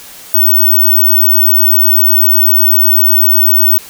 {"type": "tone", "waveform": "sine", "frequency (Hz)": 15804, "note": "B9", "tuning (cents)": 0, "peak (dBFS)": -5, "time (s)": [0.34, 3.78], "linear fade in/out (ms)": 0, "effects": ["white hiss -33 dBFS RMS until 3.89 s"]}